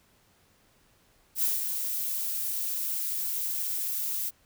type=noise with ADSR envelope; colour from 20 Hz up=violet; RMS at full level=-25 dBFS; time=1.35-4.31 s; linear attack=77 ms; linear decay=170 ms; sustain=-6 dB; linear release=32 ms; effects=pink hiss -64 dBFS RMS until 4.45 s